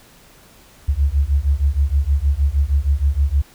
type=beating tone pair; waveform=sine; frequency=67.4 / 73.8 Hz; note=C#2 / D2; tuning=-48 / +9 cents; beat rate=6.4 Hz; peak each=-17 dBFS; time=0.88-3.42 s; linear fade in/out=10 ms; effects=pink hiss -48 dBFS RMS until 3.54 s